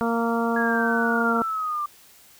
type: harmonic tone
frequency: 231.5 Hz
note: A#3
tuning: 12 cents flat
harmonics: 1 / 2 / 3 / 4 / 5 / 6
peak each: -24 / -27 / -29 / -30 / -31 / -32 dBFS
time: 0.01-1.42 s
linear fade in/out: 0 ms
type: linear sweep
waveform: sine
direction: down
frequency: 1661.2 to 1174.7 Hz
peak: -24 dBFS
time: 0.56-1.86 s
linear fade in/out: 5 ms
effects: white hiss -52 dBFS RMS until 2.39 s